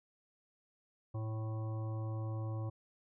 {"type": "harmonic tone", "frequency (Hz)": 110, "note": "A2", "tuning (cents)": 0, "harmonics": [1, 3, 5, 7, 9, 10], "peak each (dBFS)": [-36, -48, -50, -55, -57, -56], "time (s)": [1.14, 2.7], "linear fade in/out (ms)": 10, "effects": []}